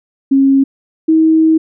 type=tone pair in turn; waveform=sine; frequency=271.8 / 319.2 Hz; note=C#4 / D#4; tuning=-34 / +44 cents; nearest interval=minor third; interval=278 cents; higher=second; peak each=-6 dBFS; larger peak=neither; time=0.31-0.64 / 1.08-1.58 s; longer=second; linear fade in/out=10 ms; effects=none